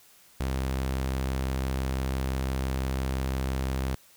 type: tone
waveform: sawtooth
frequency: 65.9 Hz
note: C2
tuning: 13 cents sharp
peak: -23 dBFS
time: 0.4-3.95 s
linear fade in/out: 5 ms
effects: white hiss -57 dBFS RMS until 4.16 s